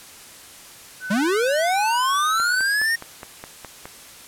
sine tone with pitch glide, 1506 to 1525.3 Hz, F#6 to G6, +30 to -48 cents, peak -28 dBFS, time 1-2.62 s, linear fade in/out 50 ms, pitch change +22 cents, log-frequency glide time 1.98-2.21 s
square linear sweep, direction up, 185.2 to 1864.7 Hz, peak -19 dBFS, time 1.1-2.96 s, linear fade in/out 10 ms
click train, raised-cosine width 0.5 ms, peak -19 dBFS, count 8, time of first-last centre 2.4-3.855 s, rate 4.81 Hz
effects white hiss -43 dBFS RMS until 4.27 s + low-pass 12000 Hz 12 dB/octave

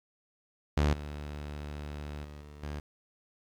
sawtooth tone with level steps, 73.7 Hz, D2, 7 cents sharp, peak -20 / -34 / -40 / -43 / -32 dBFS, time 0.77-2.8 s, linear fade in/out 5 ms, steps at 0.93 / 2.24 / 2.41 / 2.63 s, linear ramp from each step 5 ms, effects low-pass 6000 Hz 12 dB/octave + 10-bit

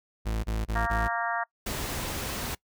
40% pulse tone bursts, 54.7 Hz, A1, 9 cents flat, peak -26 dBFS, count 4, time 0.25-1.085 s, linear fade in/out 20 ms, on 190 ms, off 25 ms
harmonic tone, 232.2 Hz, A#3, 7 cents flat, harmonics 3 / 4 / 5 / 6 / 7 / 8, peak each -32 / -33 / -34 / -35 / -35 / -36 dBFS, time 0.75-1.44 s, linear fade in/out 10 ms
pink noise, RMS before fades -33 dBFS, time 1.66-2.55 s, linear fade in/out 5 ms
effects noise-tail reverb RT60 0.1 s tail -23 dB re dry

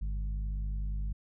harmonic tone with a mistuned harmonic, 50.5 Hz, G#1, 48 cents flat, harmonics 1 / 2 / 3 / 4, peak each -31 / -46 / -46 / -51 dBFS, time 0.01-1.13 s, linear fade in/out 10 ms, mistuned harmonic 3, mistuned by -75 cents, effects none

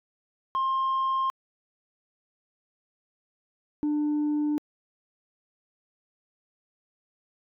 sine tone pair in turn, 1061 / 297.7 Hz, C6 / D4, +24 / +24 cents, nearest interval octave + minor seventh, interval 2200 cents, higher first, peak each -21 dBFS, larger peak neither, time 0.55-1.3 / 3.83-4.58 s, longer neither, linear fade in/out 0 ms, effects tanh soft clip ceiling -22 dBFS

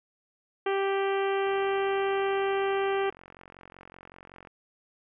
harmonic tone, 392 Hz, G4, in tune, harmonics 1 / 2 / 3 / 4 / 5 / 6 / 7 / 8, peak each -26 / -32 / -36 / -38 / -40 / -42 / -43 / -44 dBFS, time 0.66-3.1 s, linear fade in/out 5 ms
click train, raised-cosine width 0.5 ms, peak -32 dBFS, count 137, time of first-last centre 1.47-4.472 s, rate 45.3 Hz
effects none

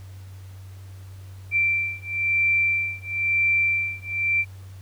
sine beating tone pair, 2349 / 2350 Hz, D7 / D7, 0 / +1 cents, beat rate 1 Hz, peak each -23 / -23 dBFS, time 1.51-4.45 s, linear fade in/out 50 ms, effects added 95 Hz sine -38 dBFS peak until 4.81 s + pink hiss -54 dBFS RMS until 4.81 s

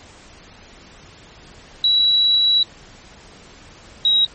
sine tone pair in turn, 3910 / 3832 Hz, B7 / A#7, -18 / +47 cents, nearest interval unison, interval 35 cents, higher first, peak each -12 dBFS, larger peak neither, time 1.84-2.63 / 4.05-4.25 s, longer first, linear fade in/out 2 ms, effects pink hiss -44 dBFS RMS until 4.34 s + MP3 32 kbps

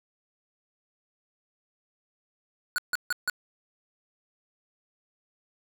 square tone bursts, 1464 Hz, F#6, 19 cents flat, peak -25 dBFS, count 4, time 2.76-3.298 s, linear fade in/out 0 ms, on 22 ms, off 150 ms, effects none

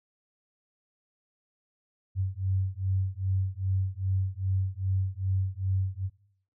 sine beating tone pair, 94 / 96.5 Hz, F#2 / G2, +28 / -27 cents, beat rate 2.5 Hz, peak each -29 dBFS, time 2.15-6.1 s, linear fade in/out 50 ms, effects noise-tail reverb RT60 0.6 s tail -19 dB re dry

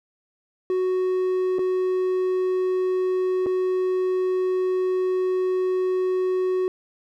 triangle tone with dropouts, 370 Hz, F#4, in tune, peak -18 dBFS, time 0.7-6.68 s, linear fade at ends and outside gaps 1 ms, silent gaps 1.585-1.591 / 3.461-3.466 s, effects none

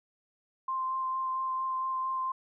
sine tone with vibrato, 1046.5 Hz, C6, in tune, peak -29 dBFS, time 0.68-2.32 s, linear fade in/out 5 ms, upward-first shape sine, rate 4.4 Hz, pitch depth 10 cents each way, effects none

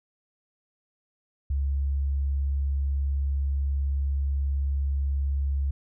sine tone, 69.3 Hz, C#2, in tune, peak -23 dBFS, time 1.5-5.71 s, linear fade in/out 5 ms, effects none

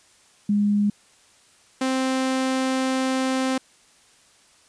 sine / sawtooth tone pair in turn, 205.6 / 261.7 Hz, G#3 / C4, -17 / 0 cents, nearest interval major third, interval 417 cents, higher second, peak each -17 dBFS, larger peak neither, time 0.49-0.9 / 1.81-3.58 s, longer second, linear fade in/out 5 ms, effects white hiss -56 dBFS RMS until 4.68 s + resampled to 22050 Hz

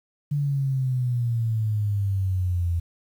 sine exponential sweep, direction down, 146.83 to 84 Hz, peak -21 dBFS, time 0.31-2.8 s, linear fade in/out 10 ms, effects 9-bit

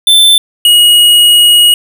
square tone pair in turn, 3539 / 2895 Hz, A7 / F#7, +9 / -38 cents, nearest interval minor third, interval 347 cents, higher first, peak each -3 dBFS, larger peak neither, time 0.07-0.38 / 0.65-1.74 s, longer second, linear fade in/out 2 ms, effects none

